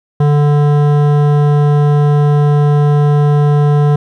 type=tone with hard clipping; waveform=triangle; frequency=146.5 Hz; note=D3; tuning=4 cents flat; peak=-9 dBFS; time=0.2-3.96 s; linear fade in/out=5 ms; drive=18 dB; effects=none